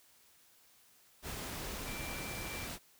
sine tone in noise, 2349 Hz, D7, in tune, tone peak -46 dBFS, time 1.85-2.69 s, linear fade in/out 50 ms, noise pink, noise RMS -42 dBFS, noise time 1.22-2.79 s, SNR -7 dB, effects white hiss -65 dBFS RMS until 2.99 s

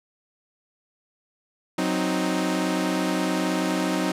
sawtooth chord, C diminished, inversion second, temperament equal, 185 / 261.6 / 311.1 Hz, Gb3 / C4 / Eb4, 0 / 0 / 0 cents, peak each -23 / -24 / -22 dBFS, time 1.78-4.12 s, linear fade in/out 5 ms, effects low-pass 11000 Hz 12 dB/octave

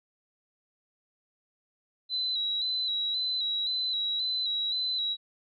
sine tone with vibrato, 3951 Hz, B7, in tune, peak -27 dBFS, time 2.09-5.17 s, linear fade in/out 50 ms, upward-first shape square, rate 1.9 Hz, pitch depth 34 cents each way, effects none

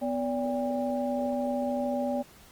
sine tone cluster, 249 / 576 / 803 Hz, B3 / D5 / G5, +14 / -34 / +41 cents, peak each -30 / -30 / -35 dBFS, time 0.01-2.23 s, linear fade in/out 20 ms, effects pink hiss -54 dBFS RMS until 2.51 s + Opus 24 kbps

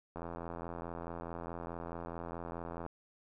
click train, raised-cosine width 1 ms, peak -28 dBFS, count 230, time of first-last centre 0.16-2.864 s, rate 84.7 Hz, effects none

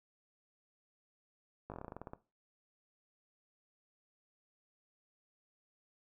slowing click train, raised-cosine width 1 ms, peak -30 dBFS, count 13, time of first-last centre 1.7-2.134 s, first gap 18 ms, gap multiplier 1.12, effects noise-tail reverb RT60 0.3 s tail -17 dB re dry

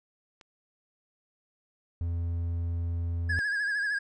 click, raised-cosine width 0.2 ms, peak -33 dBFS, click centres 0.412 s
triangle tone, 85 Hz, F2, 46 cents flat, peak -26 dBFS, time 2.01-3.39 s, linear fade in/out 0 ms
triangle tone with vibrato, 1658 Hz, G#6, 3 cents flat, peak -25 dBFS, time 3.29-3.99 s, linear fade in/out 10 ms, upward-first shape sine, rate 13 Hz, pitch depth 58 cents each way
effects resampled to 22050 Hz

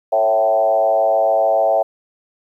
sine tone with frequency modulation, 659.3 Hz, E5, in tune, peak -12 dBFS, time 0.12-1.83 s, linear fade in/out 10 ms, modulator 107 Hz, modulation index 1.2, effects 9-bit

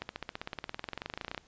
accelerating click train, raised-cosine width 0.3 ms, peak -20 dBFS, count 29, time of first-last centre 0.02-1.378 s, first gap 71 ms, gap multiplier 0.97, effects pink hiss -63 dBFS RMS until 1.47 s + resampled to 16000 Hz

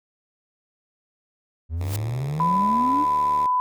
triangle exponential sweep, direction up, 78 to 311.1 Hz, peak -22 dBFS, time 1.69-3.06 s, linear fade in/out 50 ms
white noise with exponential growth, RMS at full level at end -30 dBFS, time 1.77-1.96 s, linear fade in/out 1 ms, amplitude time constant 41 ms
5% pulse tone with vibrato, 74.2 Hz, D2, 18 cents sharp, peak -25 dBFS, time 1.8-3.47 s, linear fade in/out 10 ms, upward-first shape sine, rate 15 Hz, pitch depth 70 cents each way
sine tone, 1000 Hz, B5, 21 cents sharp, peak -18 dBFS, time 2.4-3.6 s, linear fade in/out 0 ms
effects none

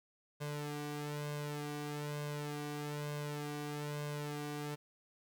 sawtooth tone with flanger, 147.4 Hz, D3, 7 cents sharp, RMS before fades -41 dBFS, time 0.4-4.76 s, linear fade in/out 20 ms, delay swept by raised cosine 1.9 to 2.63 ms, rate 1.1 Hz, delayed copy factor +0.8, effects 11-bit

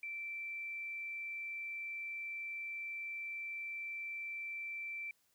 sine tone, 2338 Hz, D7, 8 cents flat, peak -40 dBFS, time 0.03-5.11 s, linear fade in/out 2 ms, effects white hiss -75 dBFS RMS until 5.34 s

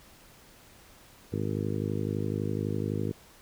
harmonic tone, 51.91 Hz, G#1, in tune, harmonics 2 / 3 / 4 / 5 / 6 / 7 / 8 / 9, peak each -33 / -35 / -36 / -37 / -38 / -38 / -39 / -40 dBFS, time 1.32-3.12 s, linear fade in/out 10 ms, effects pink hiss -55 dBFS RMS until 3.41 s

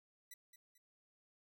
5% pulse tone with echo, 1976 Hz, B6, in tune, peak -40 dBFS, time 0.31-0.34 s, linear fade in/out 5 ms, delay 220 ms, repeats 2, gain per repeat -9 dB, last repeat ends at 0.78 s, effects none

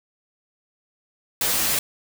white noise with comb filter, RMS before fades -22 dBFS, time 1.41-1.79 s, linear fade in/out 2 ms, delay 11 ms, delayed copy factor -0.65, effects none

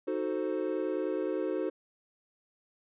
triangle chord, D# diminished seventh, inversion none, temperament equal, 311.1 / 370 / 440 / 523.3 Hz, D#4 / F#4 / A4 / C5, 0 / 0 / 0 / 0 cents, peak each -33 / -32 / -34 / -34 dBFS, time 0.07-1.7 s, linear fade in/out 10 ms, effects resampled to 8000 Hz

